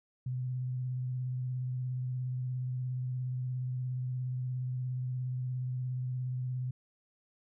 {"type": "tone with vibrato", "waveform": "sine", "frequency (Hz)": 126.8, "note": "B2", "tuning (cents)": 46, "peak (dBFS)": -32, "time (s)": [0.26, 6.71], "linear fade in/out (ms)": 5, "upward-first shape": "triangle", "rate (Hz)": 17, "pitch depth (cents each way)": 28, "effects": []}